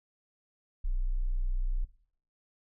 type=tone; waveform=sine; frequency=30.87 Hz; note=B0; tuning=in tune; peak=-27 dBFS; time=0.84-1.85 s; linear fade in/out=10 ms; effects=noise-tail reverb RT60 0.6 s tail -17 dB re dry